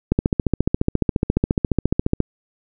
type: click train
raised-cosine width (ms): 3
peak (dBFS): -3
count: 31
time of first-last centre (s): 0.12-2.203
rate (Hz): 14.4
effects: none